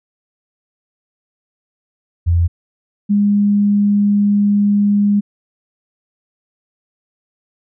sine tone pair in turn, 85.4 / 204.2 Hz, F2 / G#3, -38 / -29 cents, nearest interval octave + minor third, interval 1509 cents, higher second, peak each -10 dBFS, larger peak neither, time 2.26-2.48 / 3.09-5.21 s, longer second, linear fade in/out 20 ms, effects none

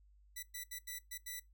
5% pulse tone bursts at uneven times, 1975.5 Hz, B6, in tune, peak -32 dBFS, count 6, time 0.36-0.43 / 0.54-0.64 / 0.71-0.79 / 0.87-0.99 / 1.11-1.18 / 1.26-1.4 s, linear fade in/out 10 ms, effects noise-tail reverb RT60 0.2 s tail -22 dB re dry + added 50 Hz sine -62 dBFS peak until 1.53 s

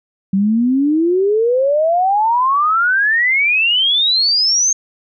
sine exponential sweep, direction up, 189.2 to 6480 Hz, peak -11 dBFS, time 0.33-4.73 s, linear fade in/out 5 ms, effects none

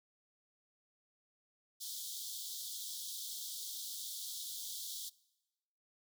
pink high-pass noise, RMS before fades -44 dBFS, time 1.8-5.1 s, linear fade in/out 20 ms, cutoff 3300 Hz, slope 96 dB/octave, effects noise-tail reverb RT60 1.0 s tail -22 dB re dry

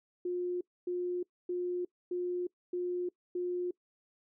sine tone bursts, 356.6 Hz, F4, 36 cents sharp, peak -31 dBFS, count 6, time 0.25-3.71 s, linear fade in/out 5 ms, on 360 ms, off 260 ms, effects noise-tail reverb RT60 0.1 s tail -23 dB re dry

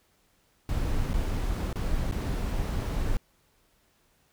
brown noise with dropouts, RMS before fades -28 dBFS, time 0.69-3.17 s, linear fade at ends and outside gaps 1 ms, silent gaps 1.133-1.14 / 1.729-1.757 / 2.113-2.122 s, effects pink hiss -67 dBFS RMS until 4.32 s

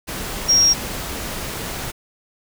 sine tone in noise, 5600 Hz, F8, 4 cents sharp, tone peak -11 dBFS, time 0.48-0.74 s, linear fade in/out 20 ms, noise pink, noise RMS -28 dBFS, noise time 0.07-1.92 s, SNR +14 dB, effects none

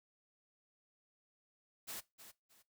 white noise with echo, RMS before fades -45 dBFS, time 1.87-2.01 s, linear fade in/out 20 ms, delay 310 ms, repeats 2, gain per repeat -11 dB, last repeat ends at 2.63 s, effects noise-tail reverb RT60 0.2 s tail -19 dB re dry

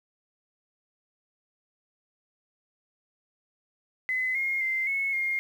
sine tone with pitch steps, 2029 / 2140 / 2083 / 2193 / 2129 Hz, B6 / C7 / C7 / C#7 / C7, +46 / +38 / -8 / -19 / +30 cents, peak -25 dBFS, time 4.09-5.39 s, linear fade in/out 0 ms, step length 260 ms, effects 9-bit

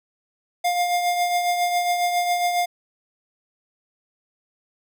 square tone with tremolo, 706 Hz, F5, 19 cents sharp, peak -18 dBFS, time 0.64-2.66 s, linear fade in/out 10 ms, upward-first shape triangle, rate 7.3 Hz, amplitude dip 50%, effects none

